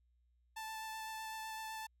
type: tone with vibrato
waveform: sawtooth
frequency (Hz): 880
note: A5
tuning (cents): 0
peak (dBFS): -39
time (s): 0.56-1.87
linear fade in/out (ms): 10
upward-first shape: sine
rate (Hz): 7.9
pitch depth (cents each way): 10
effects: added 60 Hz sine -70 dBFS peak until 2 s